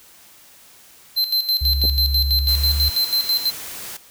square tone with tremolo, 4100 Hz, C8, 36 cents flat, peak -16 dBFS, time 1.16-3.51 s, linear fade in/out 20 ms, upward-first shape square, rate 6.1 Hz, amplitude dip 70%
sine tone with pitch glide, 69.3 to 71.95 Hz, C#2 to D2, 0 to -35 cents, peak -18 dBFS, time 1.61-2.9 s, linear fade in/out 10 ms, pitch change +65 cents, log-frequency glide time 2.53-2.63 s
clicks, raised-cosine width 2 ms, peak -15 dBFS, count 2, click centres 1.84 / 1.853 s
white noise, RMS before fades -33 dBFS, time 2.48-3.97 s, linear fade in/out 5 ms
effects white hiss -48 dBFS RMS until 4.1 s

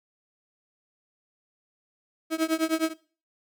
35% pulse tone with tremolo, 321.1 Hz, E4, 45 cents flat, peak -18 dBFS, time 2.3-2.94 s, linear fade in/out 50 ms, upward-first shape triangle, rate 9.7 Hz, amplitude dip 100%, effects noise-tail reverb RT60 0.4 s tail -19 dB re dry

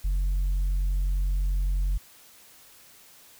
sine tone with tanh clipping, 45.78 Hz, F#1, 18 cents flat, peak -23 dBFS, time 0.04-1.98 s, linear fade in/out 10 ms, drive 2 dB, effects white hiss -53 dBFS RMS until 3.39 s

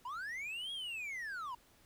triangle linear two-way sweep, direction up then down, 926 to 3322 to 926 Hz, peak -38 dBFS, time 0.05-1.55 s, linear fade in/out 5 ms, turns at 0.72 s, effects pink hiss -66 dBFS RMS until 1.85 s

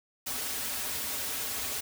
white noise with comb filter, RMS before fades -34 dBFS, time 0.26-1.81 s, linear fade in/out 10 ms, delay 5.8 ms, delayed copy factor -0.9, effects none

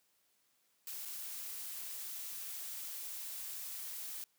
blue noise with dropouts, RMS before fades -44 dBFS, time 0.87-4.24 s, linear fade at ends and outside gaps 1 ms, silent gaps 1.051-1.055 s, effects white hiss -75 dBFS RMS until 4.38 s + high-pass 100 Hz 12 dB/octave

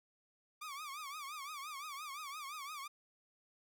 sawtooth tone with vibrato, 1168 Hz, D6, 10 cents flat, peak -40 dBFS, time 0.61-2.88 s, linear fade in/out 10 ms, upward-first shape triangle, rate 5.8 Hz, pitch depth 160 cents each way, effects none

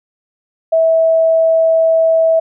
sine tone, 651 Hz, E5, 22 cents flat, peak -8 dBFS, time 0.72-2.4 s, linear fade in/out 10 ms, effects none

